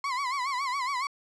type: tone with vibrato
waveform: 35% pulse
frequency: 1059 Hz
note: C6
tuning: 21 cents sharp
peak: -26 dBFS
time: 0.04-1.07 s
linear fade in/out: 2 ms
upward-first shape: sine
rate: 7.2 Hz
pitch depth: 130 cents each way
effects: low-pass 6000 Hz 12 dB/octave